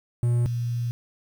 triangle / sine tone pair in turn, 120 / 119.41 Hz, B2 / A#2, -49 / +42 cents, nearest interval unison, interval 9 cents, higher first, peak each -17 / -24 dBFS, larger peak first, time 0.23-0.46 / 0.46-0.91 s, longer second, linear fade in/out 0 ms, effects 8-bit

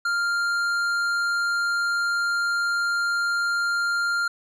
sine tone with tanh clipping, 1396.9 Hz, F6, in tune, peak -23 dBFS, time 0.05-4.28 s, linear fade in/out 5 ms, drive 11 dB, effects none

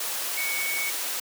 sine tone in noise, 2231 Hz, C#7, 11 cents sharp, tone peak -28 dBFS, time 0.37-0.9 s, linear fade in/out 5 ms, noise white, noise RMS -30 dBFS, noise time 0-1.2 s, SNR -1 dB, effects high-pass 400 Hz 12 dB/octave

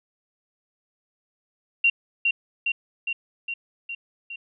sine tone with echo, 2757 Hz, F7, 23 cents flat, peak -15 dBFS, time 1.84-1.9 s, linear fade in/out 5 ms, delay 410 ms, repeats 6, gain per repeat -3 dB, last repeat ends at 4.36 s, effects none

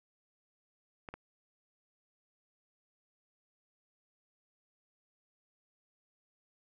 clicks, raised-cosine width 0.5 ms, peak -28 dBFS, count 2, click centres 1.088 / 1.14 s, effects none

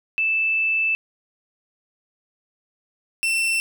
sine / 40% pulse tone pair in turn, 2637 / 2688 Hz, E7 / E7, 0 / +33 cents, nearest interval unison, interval 33 cents, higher second, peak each -18 dBFS, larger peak neither, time 0.18-0.95 / 3.23-3.6 s, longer first, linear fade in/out 0 ms, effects none

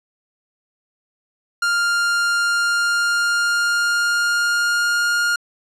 45% pulse tone with pitch glide, 1400 to 1416.3 Hz, F6 to F6, +4 to +24 cents, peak -16 dBFS, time 1.62-5.36 s, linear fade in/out 5 ms, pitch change +20 cents, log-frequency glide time 2.3-5.11 s, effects low-pass 9000 Hz 12 dB/octave

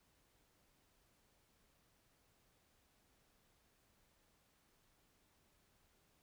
silence, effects pink hiss -75 dBFS RMS until 6.22 s

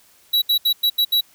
square tone bursts at uneven times, 3906 Hz, B7, 20 cents flat, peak -15 dBFS, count 6, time 0.33-0.42 / 0.49-0.58 / 0.65-0.73 / 0.83-0.9 / 0.98-1.05 / 1.12-1.21 s, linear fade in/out 10 ms, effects white hiss -54 dBFS RMS until 1.34 s

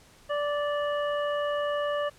harmonic tone, 584 Hz, D5, 10 cents flat, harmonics 1 / 2 / 3 / 5, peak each -27 / -33 / -37 / -41 dBFS, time 0.29-2.1 s, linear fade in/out 20 ms, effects pink hiss -56 dBFS RMS until 2.18 s + low-pass 11000 Hz 12 dB/octave

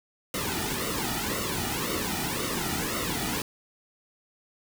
pink noise with flanger, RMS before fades -30 dBFS, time 0.34-3.42 s, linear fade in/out 2 ms, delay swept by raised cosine 1.2 to 1.9 ms, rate 1.9 Hz, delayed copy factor -0.8, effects none

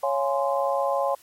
sine chord, Db major seventh, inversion none, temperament just, 554.4 / 693 / 831.5 / 1039.4 Hz, Db5 / F5 / Ab5 / C6, 0 / -14 / +2 / -12 cents, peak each -24 / -29 / -28 / -28 dBFS, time 0.03-1.15 s, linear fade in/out 5 ms, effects white hiss -54 dBFS RMS until 1.22 s + MP3 64 kbps

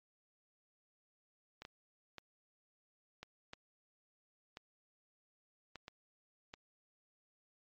clicks, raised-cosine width 0.2 ms, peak -29 dBFS, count 9, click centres 1.62 / 1.651 / 2.183 / 3.23 / 3.534 / 4.571 / 5.757 / 5.881 / 6.539 s, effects low-pass 5000 Hz 12 dB/octave + MP3 48 kbps

